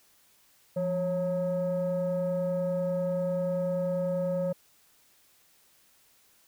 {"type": "tone pair together", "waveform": "sine", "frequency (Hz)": [172.5, 547.7], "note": ["F3", "C#5"], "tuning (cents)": [-21, -21], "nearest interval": "octave + minor sixth", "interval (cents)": 2000, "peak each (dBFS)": [-29, -26], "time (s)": [0.76, 4.53], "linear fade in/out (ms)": 10, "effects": ["tanh soft clip ceiling -23 dBFS", "white hiss -63 dBFS RMS until 6.47 s"]}